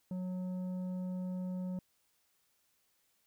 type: tone with tanh clipping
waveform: sine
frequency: 183.1 Hz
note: F#3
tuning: 18 cents flat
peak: -37 dBFS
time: 0.11-1.79 s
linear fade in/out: 2 ms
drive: 8 dB
effects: white hiss -75 dBFS RMS until 3.26 s